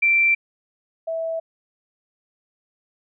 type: tone pair in turn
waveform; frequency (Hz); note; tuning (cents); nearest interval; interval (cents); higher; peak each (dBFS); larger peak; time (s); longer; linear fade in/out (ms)
sine; 2349 / 654; D7 / E5; 0 / -14; octave + minor seventh; 2214; first; -14 / -23; first; 0.02-0.35 / 1.07-1.4; neither; 10
effects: none